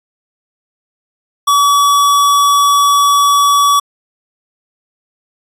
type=tone; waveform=square; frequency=1140 Hz; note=C#6; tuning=48 cents sharp; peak=-8 dBFS; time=1.47-3.8 s; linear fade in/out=10 ms; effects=resampled to 32000 Hz